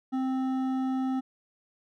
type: tone with hard clipping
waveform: triangle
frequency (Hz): 261.6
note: C4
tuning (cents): 0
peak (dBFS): -28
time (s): 0.12-1.21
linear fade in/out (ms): 20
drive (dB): 13
effects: none